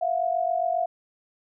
sine tone pair together, 669.6 / 717 Hz, E5 / F5, +27 / +45 cents, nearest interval minor second, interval 118 cents, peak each -25 dBFS, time 0.01-0.86 s, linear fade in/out 10 ms, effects none

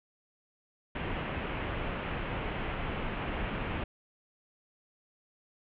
pink low-pass noise, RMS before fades -35 dBFS, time 0.95-3.84 s, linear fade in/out 5 ms, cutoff 3000 Hz, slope 48 dB/octave, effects none

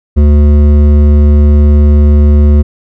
sine tone with hard clipping, 73.42 Hz, D2, in tune, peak -4 dBFS, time 0.16-2.63 s, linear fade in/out 20 ms, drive 11 dB, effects none

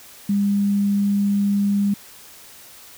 sine tone, 201.5 Hz, G3, 48 cents sharp, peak -16 dBFS, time 0.29-1.94 s, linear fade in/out 5 ms, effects white hiss -44 dBFS RMS until 2.97 s

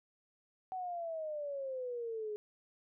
sine exponential sweep, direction down, 756 to 415.3 Hz, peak -37 dBFS, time 0.72-2.36 s, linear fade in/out 0 ms, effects none

